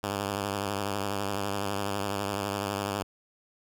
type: tone with vibrato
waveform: 5% pulse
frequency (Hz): 100.3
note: G2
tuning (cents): +40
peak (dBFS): -18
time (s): 0.03-3.03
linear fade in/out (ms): 5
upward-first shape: triangle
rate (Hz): 12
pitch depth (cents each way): 72
effects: none